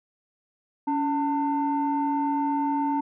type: tone pair together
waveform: sine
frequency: 282.3 / 896.2 Hz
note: C#4 / A5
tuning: +32 / +32 cents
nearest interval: octave + minor sixth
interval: 2000 cents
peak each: -24 dBFS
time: 0.87-3.01 s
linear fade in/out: 10 ms
effects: tanh soft clip ceiling -17 dBFS